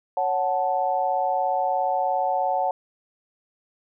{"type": "chord", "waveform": "sine", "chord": "F# minor", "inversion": "second", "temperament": "equal with one note detuned", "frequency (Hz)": [554.4, 740, 877], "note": ["C#5", "F#5", "A5"], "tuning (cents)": [0, 0, -6], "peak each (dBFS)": [-27, -23, -26], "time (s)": [0.17, 2.71], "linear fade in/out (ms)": 2, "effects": []}